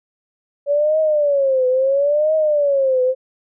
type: tone with vibrato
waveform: sine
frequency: 565 Hz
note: C#5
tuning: 33 cents sharp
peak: -13 dBFS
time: 0.66-3.15 s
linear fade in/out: 50 ms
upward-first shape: triangle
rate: 0.74 Hz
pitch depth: 200 cents each way
effects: none